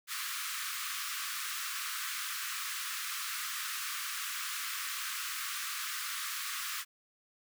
pink high-pass noise, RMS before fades -38 dBFS, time 0.07-6.85 s, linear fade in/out 50 ms, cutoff 1100 Hz, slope 96 dB/octave, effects none

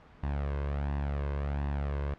sawtooth tone with flanger, 71.1 Hz, C#2, 45 cents sharp, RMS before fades -32 dBFS, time 0.23-2.14 s, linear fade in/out 5 ms, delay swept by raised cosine 1.1 to 1.94 ms, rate 1.4 Hz, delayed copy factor +0.55, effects pink hiss -55 dBFS RMS until 2.18 s + low-pass 2000 Hz 12 dB/octave

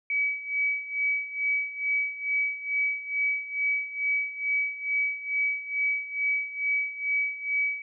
sine tone with tremolo, 2279 Hz, C#7, 47 cents sharp, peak -22 dBFS, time 0.1-7.82 s, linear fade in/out 2 ms, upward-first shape sine, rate 2.3 Hz, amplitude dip 80%, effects none

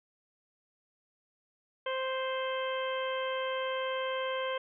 harmonic tone, 523.3 Hz, C5, in tune, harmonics 1 / 2 / 3 / 4 / 5 / 6, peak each -33 / -37 / -41 / -43 / -46 / -42 dBFS, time 1.86-4.58 s, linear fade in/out 5 ms, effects none

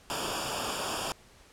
pink noise with comb filter, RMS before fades -33 dBFS, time 0.1-1.12 s, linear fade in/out 0 ms, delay 0.49 ms, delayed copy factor -0.85, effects pink hiss -57 dBFS RMS until 1.52 s + low-pass 10000 Hz 12 dB/octave

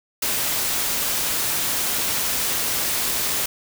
white noise, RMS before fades -23 dBFS, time 0.22-3.46 s, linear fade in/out 5 ms, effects none

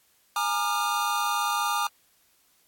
square chord, Bb dominant seventh, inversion third, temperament equal with one note detuned, 830.6 / 932.3 / 1204.9 / 1396.9 Hz, Ab5 / Bb5 / D6 / F6, 0 / 0 / +44 / 0 cents, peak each -31 / -32 / -28 / -34 dBFS, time 0.36-1.87 s, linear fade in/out 2 ms, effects white hiss -64 dBFS RMS until 2.67 s + AAC 64 kbps

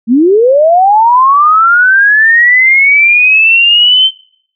sine linear sweep, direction up, 214.5 to 3118 Hz, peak -3 dBFS, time 0.07-4.11 s, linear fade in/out 50 ms, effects noise-tail reverb RT60 0.6 s tail -23 dB re dry

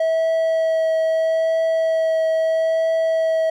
triangle tone with vibrato, 647 Hz, E5, 32 cents flat, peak -14 dBFS, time 0-3.5 s, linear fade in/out 5 ms, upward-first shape triangle, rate 0.77 Hz, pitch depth 11 cents each way, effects none

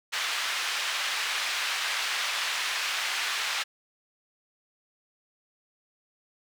white band-pass noise, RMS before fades -30 dBFS, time 0.12-3.64 s, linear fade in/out 20 ms, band 1200 to 3400 Hz, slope 12 dB/octave, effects none

